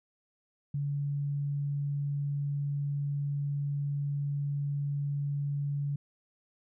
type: tone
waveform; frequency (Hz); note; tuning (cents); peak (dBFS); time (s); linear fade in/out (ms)
sine; 142.8; D3; -48; -29; 0.74-5.96; 5
effects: none